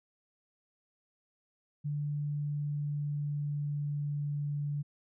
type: tone with pitch glide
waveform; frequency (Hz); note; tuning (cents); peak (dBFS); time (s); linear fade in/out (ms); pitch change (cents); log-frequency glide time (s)
sine; 146.7 to 145.35; D3 to D3; -2 to -18; -31; 1.84-4.83; 20; -16; 2.12-4.59
effects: none